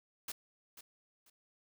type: noise with echo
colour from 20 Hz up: white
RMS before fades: -41 dBFS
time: 0.28-0.32 s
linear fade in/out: 5 ms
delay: 490 ms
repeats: 2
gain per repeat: -12 dB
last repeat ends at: 1.3 s
effects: none